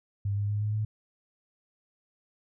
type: tone with pitch steps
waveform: sine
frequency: 100.5 / 102.2 / 103.92 / 105.68 / 107.46 Hz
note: G2 / G#2 / G#2 / G#2 / A2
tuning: +44 / -27 / +2 / +31 / -40 cents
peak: -26 dBFS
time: 0.25-0.85 s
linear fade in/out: 5 ms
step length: 120 ms
effects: none